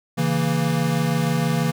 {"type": "chord", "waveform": "square", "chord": "A# diminished", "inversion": "first", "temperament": "equal", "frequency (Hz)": [138.59, 164.81, 233.1], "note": ["C#3", "E3", "A#3"], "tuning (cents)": [0, 0, 0], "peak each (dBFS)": [-25, -22, -26], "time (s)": [0.17, 1.72], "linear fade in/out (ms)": 20, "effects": []}